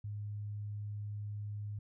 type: tone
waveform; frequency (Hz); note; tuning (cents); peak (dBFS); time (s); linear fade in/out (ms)
sine; 103.83; G#2; 0; -38; 0.04-1.79; 5
effects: none